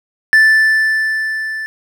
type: tone with level ramp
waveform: triangle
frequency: 1760 Hz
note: A6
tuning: in tune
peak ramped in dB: -3 to -19 dBFS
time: 0.33-1.66 s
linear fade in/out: 0 ms
effects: none